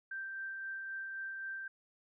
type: tone with tremolo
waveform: sine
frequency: 1568 Hz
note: G6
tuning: in tune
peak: -38 dBFS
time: 0.11-1.68 s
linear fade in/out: 5 ms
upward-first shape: sine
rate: 3.8 Hz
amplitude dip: 25%
effects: none